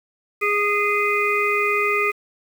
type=harmonic tone; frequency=412.4 Hz; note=G#4; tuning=12 cents flat; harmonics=1 / 3 / 5 / 6; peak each=-23 / -23 / -23 / -23 dBFS; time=0.41-2.12 s; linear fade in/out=20 ms; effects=7-bit